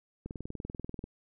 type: click train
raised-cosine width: 3 ms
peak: -26 dBFS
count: 17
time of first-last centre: 0.26-1.04 s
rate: 20.5 Hz
effects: none